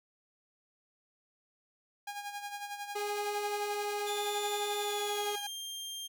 sawtooth tone with tremolo, 816 Hz, G#5, 31 cents flat, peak -33 dBFS, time 2.07-5.47 s, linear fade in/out 5 ms, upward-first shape sine, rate 11 Hz, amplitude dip 60%
25% pulse tone, 414 Hz, G#4, 5 cents flat, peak -30 dBFS, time 2.95-5.36 s, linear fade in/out 10 ms
sawtooth tone with pitch glide, 3520 to 3191 Hz, A7 to G7, 0 to +30 cents, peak -36 dBFS, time 4.06-6.08 s, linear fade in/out 20 ms, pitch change -170 cents, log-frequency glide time 4.8-5.44 s
effects none

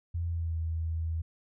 sine tone with pitch glide, 84.9 to 81.44 Hz, F2 to E2, -48 to -20 cents, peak -29 dBFS, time 0.14-1.22 s, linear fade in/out 10 ms, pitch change -72 cents, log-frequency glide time 0.27-0.57 s, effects none

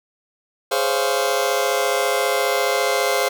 sawtooth chord, Db major seventh, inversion second, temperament just, 415.8 / 519.7 / 554.4 / 693 Hz, Ab4 / C5 / Db5 / F5, +2 / -12 / 0 / -14 cents, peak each -20 / -18 / -21 / -20 dBFS, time 0.71-3.29 s, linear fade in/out 10 ms, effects none

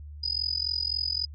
sine tone with amplitude modulation, 4971 Hz, D#8, 2 cents flat, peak -22 dBFS, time 0.23-1.26 s, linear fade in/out 10 ms, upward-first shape sine, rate 43.7 Hz, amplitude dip 100%, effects added 74 Hz sine -39 dBFS peak until 1.34 s + MP3 64 kbps

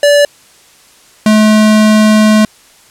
square tone pair in turn, 579 / 214.8 Hz, D5 / A3, -25 / -41 cents, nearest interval octave + perfect fourth, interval 1716 cents, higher first, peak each -5 dBFS, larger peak neither, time 0.03-0.25 / 1.26-2.45 s, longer second, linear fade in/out 2 ms, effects white hiss -43 dBFS RMS until 2.9 s + low-pass 10000 Hz 12 dB/octave

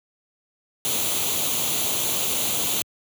white noise with comb filter, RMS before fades -24 dBFS, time 0.85-2.82 s, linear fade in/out 0 ms, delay 0.29 ms, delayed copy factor +0.65, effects high-pass 80 Hz 12 dB/octave

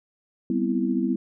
sine chord, C major seventh, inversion second, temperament equal, 196 / 246.9 / 261.6 / 329.6 Hz, G3 / B3 / C4 / E4, 0 / 0 / 0 / 0 cents, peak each -27 / -25 / -29 / -27 dBFS, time 0.5-1.16 s, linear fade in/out 2 ms, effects none

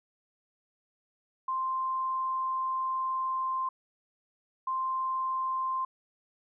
sine tone pair in turn, 1046.5 / 1046.5 Hz, C6 / C6, 0 / 0 cents, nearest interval unison, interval 0 cents, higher neither, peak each -28 dBFS, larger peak neither, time 1.48-3.69 / 4.67-5.85 s, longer first, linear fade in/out 5 ms, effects none

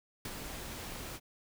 pink noise with ADSR envelope, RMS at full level -39 dBFS, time 0.25-1.2 s, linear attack 3 ms, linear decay 48 ms, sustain -4 dB, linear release 46 ms, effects none

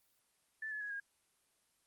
sine tone with pitch steps, 1757 / 1712.9 / 1669.9 / 1628 Hz, A6 / A6 / G#6 / G#6, -3 / -47 / +9 / -35 cents, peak -39 dBFS, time 0.62-1 s, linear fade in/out 5 ms, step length 95 ms, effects white hiss -75 dBFS RMS until 1.86 s + Opus 24 kbps

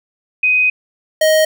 sine / square tone pair in turn, 2505 / 626.2 Hz, D#7 / D#5, +11 / +11 cents, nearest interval 2 octaves, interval 2400 cents, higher first, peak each -10 dBFS, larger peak neither, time 0.43-0.7 / 1.21-1.45 s, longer first, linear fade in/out 5 ms, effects none

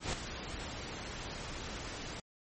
pink noise with ADSR envelope, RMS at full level -33 dBFS, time 0-2.2 s, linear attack 130 ms, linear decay 6 ms, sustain -9 dB, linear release 4 ms, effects MP3 32 kbps

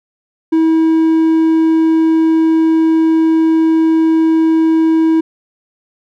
triangle tone, 322.4 Hz, E4, 38 cents flat, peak -6 dBFS, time 0.52-5.21 s, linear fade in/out 10 ms, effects none

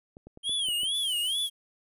clicks, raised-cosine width 2 ms, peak -33 dBFS, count 6, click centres 0.169 / 0.27 / 0.374 / 0.495 / 0.686 / 0.833 s
square tone with vibrato, 3133 Hz, G7, 2 cents flat, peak -27 dBFS, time 0.43-1.5 s, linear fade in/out 50 ms, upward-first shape sine, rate 2.3 Hz, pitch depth 170 cents each way
violet noise, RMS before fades -43 dBFS, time 0.93-1.5 s, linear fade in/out 20 ms
effects resampled to 32000 Hz

